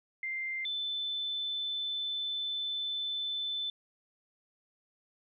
sine tone pair in turn, 2093 / 3520 Hz, C7 / A7, 0 / 0 cents, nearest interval major sixth, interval 900 cents, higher second, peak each -33 / -32 dBFS, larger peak second, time 0.23-0.65 / 0.65-3.7 s, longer second, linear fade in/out 2 ms, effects none

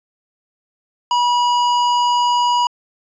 sine tone with hard clipping, 970 Hz, B5, 31 cents flat, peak -15 dBFS, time 1.11-2.67 s, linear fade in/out 2 ms, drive 13 dB, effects resampled to 16000 Hz

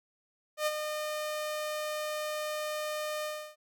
sawtooth tone with ADSR envelope, 608 Hz, D#5, 40 cents flat, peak -22 dBFS, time 0.57-3.56 s, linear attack 95 ms, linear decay 37 ms, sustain -7 dB, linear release 320 ms, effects none

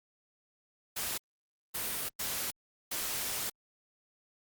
white noise bursts at uneven times, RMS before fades -35 dBFS, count 4, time 0.96-1.18 / 1.74-2.09 / 2.19-2.51 / 2.91-3.5 s, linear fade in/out 10 ms, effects Opus 48 kbps

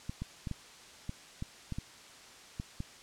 clicks, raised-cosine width 5 ms, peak -24 dBFS, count 10, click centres 0.095 / 0.22 / 0.472 / 0.513 / 1.094 / 1.424 / 1.723 / 1.785 / 2.599 / 2.804 s, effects white hiss -53 dBFS RMS until 3.02 s + low-pass 7000 Hz 12 dB/octave

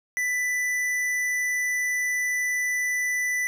triangle tone with tanh clipping, 1987 Hz, B6, 10 cents sharp, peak -25 dBFS, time 0.17-3.47 s, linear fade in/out 0 ms, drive 17 dB, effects none

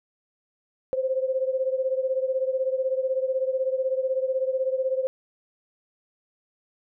sine beating tone pair, 519 / 535 Hz, C5 / C5, -14 / +38 cents, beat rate 16 Hz, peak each -24 / -28 dBFS, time 0.93-5.07 s, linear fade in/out 0 ms, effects none

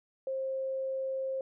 sine tone, 531 Hz, C5, 25 cents sharp, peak -31 dBFS, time 0.27-1.41 s, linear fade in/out 2 ms, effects none

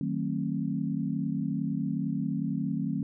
sine chord, D# diminished seventh, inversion none, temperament just, 155.56 / 186.68 / 224 / 268.8 Hz, D#3 / F#3 / A3 / C4, 0 / +16 / +31 / +47 cents, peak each -33 dBFS, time 0.01-3.03 s, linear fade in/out 2 ms, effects none

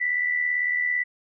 sine tone with amplitude modulation, 1975.5 Hz, B6, in tune, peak -19 dBFS, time 0-1.04 s, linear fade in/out 20 ms, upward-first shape sine, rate 77.9 Hz, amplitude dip 55%, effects none

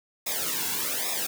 white noise with flanger, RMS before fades -29 dBFS, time 0.26-1.27 s, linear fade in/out 10 ms, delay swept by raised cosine 0.67 to 1.65 ms, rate 1.2 Hz, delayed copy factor -1, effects none

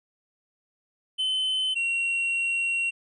triangle tone pair in turn, 3052 / 2741 Hz, G7 / F7, -47 / -33 cents, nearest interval major second, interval 186 cents, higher first, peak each -22 / -22 dBFS, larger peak neither, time 1.18-1.75 / 1.75-2.91 s, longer second, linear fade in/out 20 ms, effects resampled to 24000 Hz

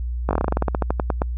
slowing click train, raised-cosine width 1 ms, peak -6 dBFS, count 18, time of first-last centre 0.29-1.219 s, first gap 19 ms, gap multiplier 1.12, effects added 60 Hz sine -23 dBFS peak until 1.37 s

